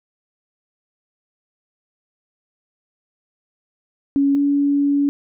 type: tone pair in turn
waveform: sine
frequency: 279.3 / 284 Hz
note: C#4 / C#4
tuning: +13 / +42 cents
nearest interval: unison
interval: 29 cents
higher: second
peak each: -13 / -14 dBFS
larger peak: first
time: 4.16-4.35 / 4.35-5.09 s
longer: second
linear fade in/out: 0 ms
effects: none